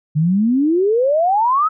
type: exponential sweep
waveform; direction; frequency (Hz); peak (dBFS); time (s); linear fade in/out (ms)
sine; up; 146.1 to 1317; -12; 0.15-1.69; 20
effects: none